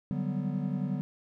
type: chord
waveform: triangle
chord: G major seventh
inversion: second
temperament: equal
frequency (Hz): 146.83 / 185 / 196 / 246.9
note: D3 / F#3 / G3 / B3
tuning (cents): 0 / 0 / 0 / 0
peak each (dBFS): -32 / -32 / -33 / -34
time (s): 0.11-1.01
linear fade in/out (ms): 0
effects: none